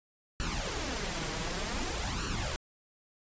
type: noise with flanger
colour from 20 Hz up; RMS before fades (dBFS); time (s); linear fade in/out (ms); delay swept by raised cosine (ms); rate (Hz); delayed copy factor
pink; -34; 0.4-2.56; 0; 0.69 to 6.29; 0.54; +0.7
effects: resampled to 16000 Hz